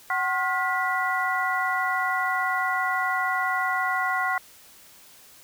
sine tone cluster, 751 / 1076 / 1426 / 1964 Hz, F#5 / C6 / F6 / B6, +26 / +48 / +36 / -10 cents, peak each -28 dBFS, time 0.1-4.38 s, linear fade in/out 2 ms, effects white hiss -51 dBFS RMS until 5.43 s

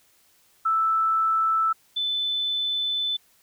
sine tone pair in turn, 1318.5 / 3512 Hz, E6 / A7, 0 / -4 cents, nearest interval octave + perfect fourth, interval 1696 cents, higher second, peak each -19 / -23 dBFS, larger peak first, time 0.65-1.73 / 1.96-3.17 s, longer second, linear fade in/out 10 ms, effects white hiss -61 dBFS RMS until 3.42 s

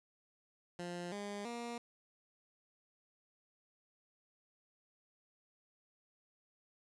15% pulse tone with pitch steps, 175.3 / 203.7 / 236.7 Hz, F3 / G#3 / A#3, +7 / -33 / +27 cents, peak -35 dBFS, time 0.79-1.78 s, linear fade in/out 2 ms, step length 330 ms, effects resampled to 22050 Hz

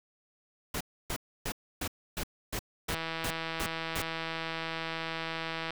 pink noise bursts, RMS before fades -34 dBFS, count 10, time 0.74-4.02 s, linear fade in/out 5 ms, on 67 ms, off 290 ms
click train, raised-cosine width 0.3 ms, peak -19 dBFS, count 460, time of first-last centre 2.89-5.706 s, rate 163 Hz
effects none

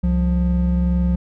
triangle tone pair together, 66.38 / 177.2 Hz, C2 / F3, +26 / +25 cents, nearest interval octave + perfect fourth, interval 1699 cents, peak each -16 dBFS, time 0.03-1.16 s, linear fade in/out 10 ms, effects none

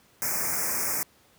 white band-stop noise, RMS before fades -28 dBFS, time 0.22-1.03 s, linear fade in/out 0 ms, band 2400 to 5100 Hz, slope 96 dB/octave, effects pink hiss -60 dBFS RMS until 1.38 s + high-pass 80 Hz 12 dB/octave

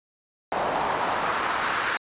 pink noise with band-pass filter sweep, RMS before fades -26 dBFS, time 0.52-1.97 s, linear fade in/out 0 ms, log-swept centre 750 to 1500 Hz, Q 1.7, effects resampled to 8000 Hz

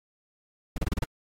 brown noise bursts, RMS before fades -25 dBFS, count 6, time 0.76-1.041 s, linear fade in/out 5 ms, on 21 ms, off 31 ms, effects AAC 48 kbps

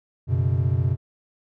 triangle chord, F# suspended fourth, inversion none, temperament equal, 92.5 / 123.47 / 138.59 Hz, F#2 / B2 / C#3, 0 / 0 / 0 cents, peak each -21 / -20 / -24 dBFS, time 0.27-0.97 s, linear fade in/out 50 ms, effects none

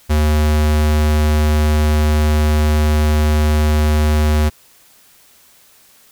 square tone, 75.9 Hz, D#2, 42 cents flat, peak -12 dBFS, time 0.09-4.5 s, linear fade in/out 20 ms, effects white hiss -49 dBFS RMS until 6.11 s

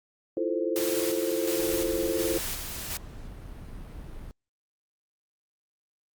sine chord, F major seventh, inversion third, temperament equal, 329.6 / 349.2 / 440 / 523.3 Hz, E4 / F4 / A4 / C5, 0 / 0 / 0 / 0 cents, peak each -31 dBFS, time 0.37-2.38 s, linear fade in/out 2 ms
white noise with tremolo, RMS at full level -33 dBFS, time 0.76-2.97 s, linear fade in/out 0 ms, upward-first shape square, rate 1.4 Hz, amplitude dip 40%
brown noise, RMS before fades -41 dBFS, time 1.59-4.31 s, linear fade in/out 0 ms
effects Opus 48 kbps

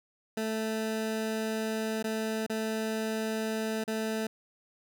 20% pulse tone with dropouts, 220 Hz, A3, in tune, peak -25 dBFS, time 0.37-4.27 s, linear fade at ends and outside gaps 5 ms, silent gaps 2.027-2.041 / 2.465-2.497 / 3.84-3.877 s, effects none

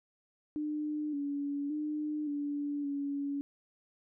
sine tone with pitch steps, 301 / 284.7 / 301.6 / 288.9 / 282.5 Hz, D4 / C#4 / D4 / D4 / C#4, +43 / +46 / +46 / -28 / +33 cents, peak -32 dBFS, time 0.56-3.41 s, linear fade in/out 0 ms, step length 570 ms, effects none

